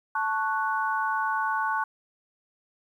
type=chord; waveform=sine; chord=F# minor; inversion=first; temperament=equal; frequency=880 / 1108.7 / 1480 Hz; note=A5 / C#6 / F#6; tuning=0 / 0 / 0 cents; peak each=-28 / -29 / -29 dBFS; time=0.15-1.84 s; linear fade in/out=5 ms; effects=10-bit